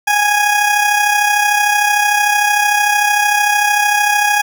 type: tone with amplitude modulation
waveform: 20% pulse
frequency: 828 Hz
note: G#5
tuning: 5 cents flat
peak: -4 dBFS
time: 0.07-4.42 s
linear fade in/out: 10 ms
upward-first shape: sine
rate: 33.3 Hz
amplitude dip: 45%
effects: none